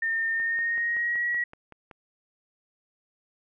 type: tone with pitch glide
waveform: sine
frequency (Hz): 1816 to 1918.4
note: A#6 to A#6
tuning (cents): -46 to +49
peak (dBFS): -24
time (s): 0.02-1.44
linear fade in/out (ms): 5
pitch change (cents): +95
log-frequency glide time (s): 0.32-1.27
type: click train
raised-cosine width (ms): 0.5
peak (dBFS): -30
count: 9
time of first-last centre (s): 0.4-1.912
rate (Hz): 5.29
effects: none